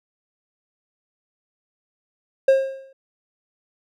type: tone with exponential decay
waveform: triangle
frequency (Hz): 536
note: C5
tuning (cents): +42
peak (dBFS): -7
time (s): 2.48-2.93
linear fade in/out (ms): 5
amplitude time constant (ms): 96
effects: none